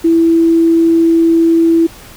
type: tone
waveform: sine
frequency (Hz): 330.8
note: E4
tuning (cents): +6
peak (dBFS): -6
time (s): 0.04-1.87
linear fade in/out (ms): 10
effects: pink hiss -36 dBFS RMS until 2.16 s